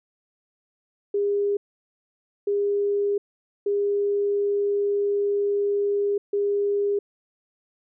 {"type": "tone bursts at uneven times", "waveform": "sine", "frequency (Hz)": 405.6, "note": "G#4", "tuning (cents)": -41, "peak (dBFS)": -20, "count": 4, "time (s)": [[1.14, 1.57], [2.47, 3.18], [3.66, 6.18], [6.33, 6.99]], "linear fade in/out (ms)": 5, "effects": []}